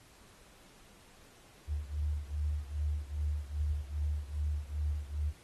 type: beating tone pair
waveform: sine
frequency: 73.5 / 76 Hz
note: D2 / D#2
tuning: +2 / -40 cents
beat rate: 2.5 Hz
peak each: -34 / -36 dBFS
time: 1.67-5.33 s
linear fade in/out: 50 ms
effects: pink hiss -60 dBFS RMS until 5.43 s + AAC 32 kbps